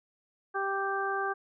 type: harmonic tone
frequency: 392 Hz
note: G4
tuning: in tune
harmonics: 1 / 2 / 3 / 4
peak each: -34 / -34 / -34 / -34 dBFS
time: 0.54-1.34 s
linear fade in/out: 20 ms
effects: none